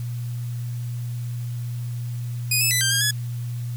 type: tone with pitch steps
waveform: 10% pulse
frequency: 2484 / 2602 / 1995 / 1575 / 1617 / 1693 Hz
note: D#7 / E7 / B6 / G6 / G#6 / G#6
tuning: -3 / -23 / +17 / +8 / -47 / +33 cents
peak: -10 dBFS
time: 2.51-3.11 s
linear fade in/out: 5 ms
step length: 100 ms
effects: added 120 Hz sine -26 dBFS peak until 3.76 s + white hiss -48 dBFS RMS until 3.76 s